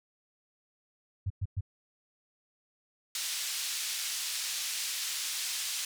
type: tone bursts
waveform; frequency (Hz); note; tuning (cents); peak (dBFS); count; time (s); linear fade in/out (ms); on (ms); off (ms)
sine; 96.5; G2; -27; -28; 3; 1.26-1.609; 10; 43; 110
type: band-pass noise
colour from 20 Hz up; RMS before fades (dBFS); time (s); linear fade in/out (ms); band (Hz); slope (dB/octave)
pink; -35; 3.15-5.85; 2; 3400 to 10000; 12
effects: none